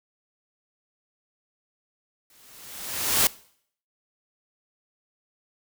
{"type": "noise with exponential growth", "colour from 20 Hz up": "white", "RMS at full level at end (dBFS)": -18, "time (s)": [2.3, 3.27], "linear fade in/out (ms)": 2, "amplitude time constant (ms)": 210, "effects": ["noise-tail reverb RT60 0.6 s tail -21 dB re dry"]}